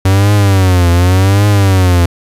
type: tone with vibrato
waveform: 45% pulse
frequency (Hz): 94.3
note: F#2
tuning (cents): +33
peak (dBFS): -6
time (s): 0.05-2.06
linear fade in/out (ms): 5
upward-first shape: triangle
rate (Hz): 0.88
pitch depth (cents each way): 170
effects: resampled to 32000 Hz + 7-bit